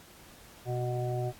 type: harmonic tone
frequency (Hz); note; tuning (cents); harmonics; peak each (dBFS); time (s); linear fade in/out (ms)
123.47; B2; 0; 1 / 3 / 5 / 6; -31 / -36 / -38 / -39; 0.65-1.33; 50
effects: pink hiss -54 dBFS RMS until 1.39 s + AAC 64 kbps